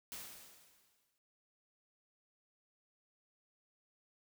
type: noise with exponential decay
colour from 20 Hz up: white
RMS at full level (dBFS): -45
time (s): 0.12-1.18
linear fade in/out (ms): 0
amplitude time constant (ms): 230
effects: none